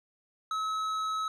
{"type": "tone with tanh clipping", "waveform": "triangle", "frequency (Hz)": 1289, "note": "E6", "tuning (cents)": -39, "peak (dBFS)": -31, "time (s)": [0.51, 1.28], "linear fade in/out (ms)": 2, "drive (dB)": 14, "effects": []}